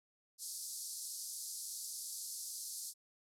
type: band-pass noise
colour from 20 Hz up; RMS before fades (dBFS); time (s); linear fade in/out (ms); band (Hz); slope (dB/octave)
white; -45; 0.38-2.94; 50; 4400 to 12000; 48
effects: none